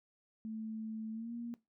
sine tone with pitch glide, 220 to 235.8 Hz, A3 to A#3, 0 to +20 cents, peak -39 dBFS, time 0.45-1.54 s, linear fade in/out 0 ms, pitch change +120 cents, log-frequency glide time 1.12-1.33 s, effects noise-tail reverb RT60 0.2 s tail -18 dB re dry

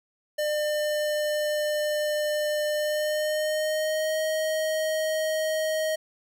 square tone with pitch glide, 601 to 628.3 Hz, D5 to D#5, +40 to +17 cents, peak -25 dBFS, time 0.38-5.96 s, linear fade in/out 10 ms, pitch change +77 cents, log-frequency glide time 2.73-4.19 s, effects 11-bit

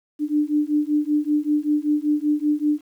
sine beating tone pair, 295.6 / 300.8 Hz, D4 / D4, +11 / +42 cents, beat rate 5.2 Hz, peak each -21 dBFS, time 0.19-2.81 s, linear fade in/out 50 ms, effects 9-bit

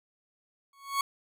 40% pulse tone with exponential growth, 1108.7 Hz, C#6, in tune, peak -22 dBFS, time 0.73-1.01 s, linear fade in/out 2 ms, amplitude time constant 60 ms, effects none

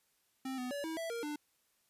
square tone with pitch steps, 263.3 / 250.4 / 571 / 322.4 / 660 / 466.6 / 297.2 Hz, C4 / B3 / D5 / E4 / E5 / A#4 / D4, +11 / +24 / -49 / -38 / +2 / +2 / +21 cents, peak -38 dBFS, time 0.45-1.36 s, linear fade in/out 5 ms, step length 130 ms, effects white hiss -75 dBFS RMS until 1.89 s + resampled to 32000 Hz

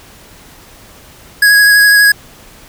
square tone with vibrato, 1661.2 Hz, G#6, in tune, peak -5 dBFS, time 1.42-2.12 s, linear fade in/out 5 ms, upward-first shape triangle, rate 12 Hz, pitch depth 17 cents each way, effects pink hiss -39 dBFS RMS until 2.68 s

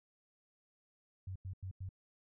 sine tone bursts, 94.1 Hz, F#2, 30 cents sharp, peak -40 dBFS, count 4, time 1.27-1.891 s, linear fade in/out 5 ms, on 87 ms, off 91 ms, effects none

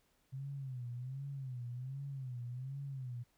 sine tone with vibrato, 130 Hz, C3, 11 cents flat, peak -40 dBFS, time 0.32-3.24 s, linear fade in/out 20 ms, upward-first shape sine, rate 1.3 Hz, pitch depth 130 cents each way, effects pink hiss -75 dBFS RMS until 3.37 s

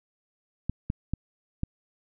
clicks, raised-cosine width 5 ms, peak -15 dBFS, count 4, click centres 0.696 / 0.901 / 1.136 / 1.634 s, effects none

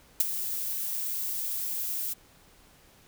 violet noise with ADSR envelope, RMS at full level -20 dBFS, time 0.2-2.14 s, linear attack 5 ms, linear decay 21 ms, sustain -12 dB, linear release 15 ms, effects pink hiss -58 dBFS RMS until 3.07 s

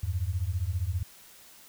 sine beating tone pair, 82.41 / 97.41 Hz, E2 / G2, 0 / -10 cents, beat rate 15 Hz, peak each -30 dBFS, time 0.03-1.03 s, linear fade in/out 5 ms, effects white hiss -53 dBFS RMS until 1.68 s

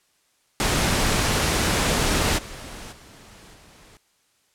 pink noise with level steps, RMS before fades -21 / -38 / -47 / -50 dBFS, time 0.6-3.97 s, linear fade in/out 0 ms, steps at 2.37 / 2.91 / 3.53 s, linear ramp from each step 20 ms, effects white hiss -65 dBFS RMS until 4.54 s + low-pass 10000 Hz 12 dB/octave

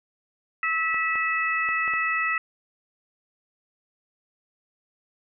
harmonic tone, 650 Hz, E5, 24 cents flat, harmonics 2 / 3 / 4, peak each -27 / -25 / -29 dBFS, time 0.63-2.38 s, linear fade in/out 2 ms
clicks, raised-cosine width 0.5 ms, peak -23 dBFS, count 5, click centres 0.944 / 1.156 / 1.689 / 1.878 / 1.937 s
effects none

